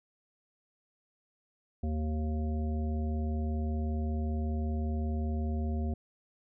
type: harmonic tone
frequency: 77.1 Hz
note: D#2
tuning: 15 cents flat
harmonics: 1 / 3 / 5 / 7 / 9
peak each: -30 / -36 / -44 / -49 / -46 dBFS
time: 1.83-5.94 s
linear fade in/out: 5 ms
effects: none